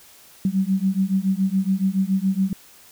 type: beating tone pair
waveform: sine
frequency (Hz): 188.1 / 195.2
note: F#3 / G3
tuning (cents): +29 / -7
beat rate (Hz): 7.1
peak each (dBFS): -21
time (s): 0.45-2.53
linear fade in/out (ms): 2
effects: white hiss -49 dBFS RMS until 2.91 s